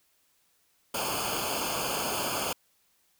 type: noise with comb filter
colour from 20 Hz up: pink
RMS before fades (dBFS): -31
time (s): 0.94-2.53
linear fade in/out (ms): 5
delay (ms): 0.52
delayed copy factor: -1
effects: white hiss -69 dBFS RMS until 3.19 s